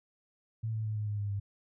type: tone with pitch steps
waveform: sine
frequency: 111.7 / 109.72 / 107.77 / 105.86 / 103.98 / 102.13 / 100.32 Hz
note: A2 / A2 / A2 / G#2 / G#2 / G#2 / G2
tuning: +27 / -4 / -35 / +34 / +3 / -29 / +41 cents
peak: -31 dBFS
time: 0.63-1.4 s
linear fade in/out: 10 ms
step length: 110 ms
effects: none